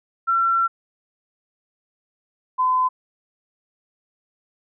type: tone pair in turn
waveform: sine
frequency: 1355 / 1018.6 Hz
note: E6 / C6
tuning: +47 / -47 cents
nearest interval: perfect fourth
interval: 494 cents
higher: first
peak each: -16 dBFS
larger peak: neither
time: 0.27-0.68 / 2.58-2.89 s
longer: first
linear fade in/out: 20 ms
effects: none